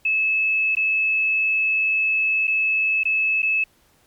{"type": "tone with dropouts", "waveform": "sine", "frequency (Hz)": 2601, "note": "E7", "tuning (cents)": -24, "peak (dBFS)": -17, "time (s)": [0.05, 3.64], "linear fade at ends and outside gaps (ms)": 5, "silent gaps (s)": [[0.752, 0.768], [2.472, 2.477], [3.035, 3.053], [3.421, 3.428]], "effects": ["pink hiss -59 dBFS RMS until 4.06 s", "MP3 96 kbps"]}